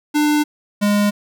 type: tone pair in turn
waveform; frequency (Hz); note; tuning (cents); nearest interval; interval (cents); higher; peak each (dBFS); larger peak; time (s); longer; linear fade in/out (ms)
square; 298.4 / 205.7; D4 / G#3; +28 / -16; tritone; 644; first; -14; neither; 0.14-0.44 / 0.81-1.11; neither; 20
effects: none